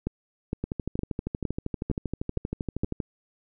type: two click trains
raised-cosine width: 3 ms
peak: -16 / -14 dBFS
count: 31 / 7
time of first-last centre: 0.64-3.002 / 0.07-2.835 s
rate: 12.7 / 2.17 Hz
effects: none